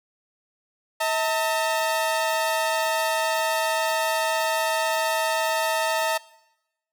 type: tone pair together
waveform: sawtooth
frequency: 642 / 901.9 Hz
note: E5 / A5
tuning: -46 / +43 cents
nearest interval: tritone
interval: 589 cents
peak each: -21 dBFS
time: 1-6.18 s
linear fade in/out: 10 ms
effects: noise-tail reverb RT60 0.9 s tail -20 dB re dry